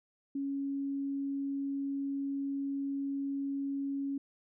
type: tone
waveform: sine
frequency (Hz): 277.2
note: C#4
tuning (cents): 0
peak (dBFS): -32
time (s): 0.35-4.18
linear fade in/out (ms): 5
effects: none